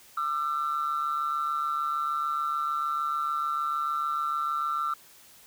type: tone pair together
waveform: sine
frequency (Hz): 1198 / 1344.7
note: D6 / E6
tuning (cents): +34 / +34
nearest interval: major second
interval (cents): 200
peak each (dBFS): -29 / -27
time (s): 0.17-4.94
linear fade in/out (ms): 5
effects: tanh soft clip ceiling -21 dBFS + white hiss -54 dBFS RMS until 5.46 s